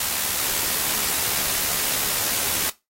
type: noise with amplitude modulation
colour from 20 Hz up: white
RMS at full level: -22 dBFS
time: 0-2.7 s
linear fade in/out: 5 ms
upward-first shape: sine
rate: 72.9 Hz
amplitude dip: 35%
effects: noise-tail reverb RT60 0.2 s tail -17 dB re dry + AAC 48 kbps